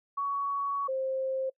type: tone pair in turn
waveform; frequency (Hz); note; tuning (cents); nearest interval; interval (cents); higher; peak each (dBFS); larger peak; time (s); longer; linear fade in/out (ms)
sine; 1122 / 528.1; C#6 / C5; +21 / +16; octave + minor second; 1305; first; -28; neither; 0.17-0.88 / 0.88-1.5; first; 10
effects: noise-tail reverb RT60 0.1 s tail -24 dB re dry